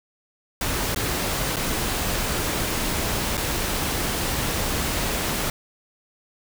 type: noise with dropouts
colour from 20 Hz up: pink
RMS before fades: -25 dBFS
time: 0.61-5.5 s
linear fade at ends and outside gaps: 2 ms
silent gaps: 0.947-0.96 / 1.56-1.567 / 3.371-3.376 s
effects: none